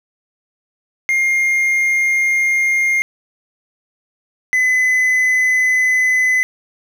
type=tone pair in turn; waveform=triangle; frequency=2122 / 2017 Hz; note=C7 / B6; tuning=+24 / +36 cents; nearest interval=minor second; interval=88 cents; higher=first; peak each=-11 / -10 dBFS; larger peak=second; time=1.09-3.02 / 4.53-6.43 s; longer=first; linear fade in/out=0 ms; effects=8-bit